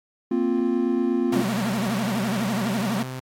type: chord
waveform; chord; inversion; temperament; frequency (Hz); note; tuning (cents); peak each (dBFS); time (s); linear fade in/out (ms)
triangle; Bb suspended second; none; equal; 233.1 / 261.6 / 349.2; Bb3 / C4 / F4; 0 / 0 / 0; -23 / -22 / -22; 0.31-1.43; 5
type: tone with vibrato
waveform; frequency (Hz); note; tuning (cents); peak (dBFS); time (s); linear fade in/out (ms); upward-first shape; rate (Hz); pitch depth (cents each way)
45% pulse; 208.7; G#3; +9; -23; 1.32-3.03; 5; sine; 12; 220
type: tone with pitch glide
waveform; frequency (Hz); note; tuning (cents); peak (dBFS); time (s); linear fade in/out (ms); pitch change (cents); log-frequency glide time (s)
sawtooth; 126.9 to 129.27; B2 to C3; +47 to -21; -27; 1.32-3.2; 10; +32; 2.61-2.93
effects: AAC 48 kbps